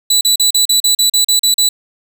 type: tone bursts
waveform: 25% pulse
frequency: 3960 Hz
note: B7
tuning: 4 cents sharp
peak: -5 dBFS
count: 11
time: 0.1-1.69 s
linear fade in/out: 5 ms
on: 110 ms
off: 38 ms
effects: none